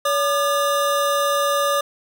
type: tone pair together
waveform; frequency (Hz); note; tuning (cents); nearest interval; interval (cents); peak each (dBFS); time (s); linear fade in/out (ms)
square; 567.7 / 1203; C#5 / D6; +41 / +41; octave + minor second; 1300; -21; 0.05-1.81; 5
effects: none